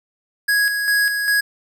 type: tone with tremolo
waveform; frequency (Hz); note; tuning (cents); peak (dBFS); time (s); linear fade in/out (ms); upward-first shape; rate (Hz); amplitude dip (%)
square; 1661.2; G#6; 0; -15; 0.48-1.41; 10; square; 2.5; 45
effects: none